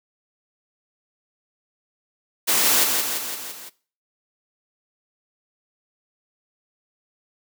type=noise with echo; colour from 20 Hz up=white; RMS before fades=-19 dBFS; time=2.47-2.85 s; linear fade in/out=20 ms; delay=170 ms; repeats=5; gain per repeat=-4 dB; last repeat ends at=3.7 s; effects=noise-tail reverb RT60 0.4 s tail -20 dB re dry + high-pass 200 Hz 12 dB/octave